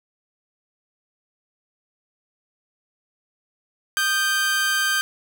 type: tone pair together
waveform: sawtooth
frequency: 1227.2 / 1568 Hz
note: D#6 / G6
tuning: -24 / 0 cents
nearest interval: major third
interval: 424 cents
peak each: -25 / -16 dBFS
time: 3.97-5.01 s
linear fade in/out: 0 ms
effects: none